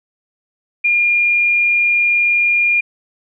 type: tone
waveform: sine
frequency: 2413 Hz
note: D7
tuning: 46 cents sharp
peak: -11 dBFS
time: 0.84-2.81 s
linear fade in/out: 10 ms
effects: none